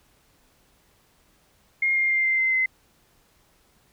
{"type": "tone with pitch steps", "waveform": "sine", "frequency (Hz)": [2134, 2118, 2102, 2086, 2071, 2055], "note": ["C7", "C7", "C7", "C7", "C7", "C7"], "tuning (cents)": [34, 21, 7, -6, -18, -32], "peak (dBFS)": -19, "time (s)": [1.82, 2.66], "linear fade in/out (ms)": 5, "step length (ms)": 140, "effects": ["pink hiss -62 dBFS RMS until 3.92 s"]}